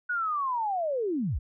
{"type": "linear sweep", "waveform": "sine", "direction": "down", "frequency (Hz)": [1480, 41.32], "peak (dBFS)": -26, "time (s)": [0.09, 1.39], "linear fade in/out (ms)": 10, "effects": []}